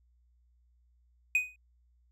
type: tone with exponential decay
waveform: triangle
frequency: 2495 Hz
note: D#7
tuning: 4 cents sharp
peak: -19 dBFS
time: 1.35-1.56 s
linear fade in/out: 2 ms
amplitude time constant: 45 ms
effects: added 60 Hz sine -64 dBFS peak until 2.11 s